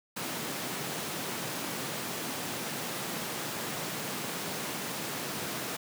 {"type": "high-pass noise", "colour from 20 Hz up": "pink", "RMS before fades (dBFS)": -36, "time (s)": [0.16, 5.77], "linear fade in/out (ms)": 10, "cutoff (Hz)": 140, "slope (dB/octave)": 24, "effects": []}